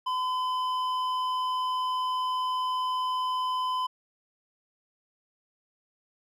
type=tone with hard clipping; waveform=sine; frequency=1015 Hz; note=B5; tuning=47 cents sharp; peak=-28 dBFS; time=0.06-3.87 s; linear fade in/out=10 ms; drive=8 dB; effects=none